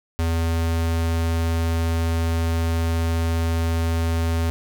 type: tone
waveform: square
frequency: 82.7 Hz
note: E2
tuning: 6 cents sharp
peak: -20 dBFS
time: 0.19-4.5 s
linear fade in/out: 0 ms
effects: none